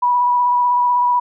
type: tone with vibrato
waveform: sine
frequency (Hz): 978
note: B5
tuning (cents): -17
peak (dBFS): -12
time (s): 0.02-1.2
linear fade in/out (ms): 10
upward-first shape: square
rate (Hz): 16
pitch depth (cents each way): 14
effects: none